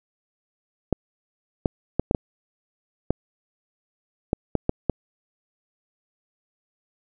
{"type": "clicks", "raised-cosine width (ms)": 2, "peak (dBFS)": -6, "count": 10, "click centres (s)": [0.927, 1.658, 1.996, 2.111, 2.148, 3.106, 4.331, 4.553, 4.694, 4.897], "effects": []}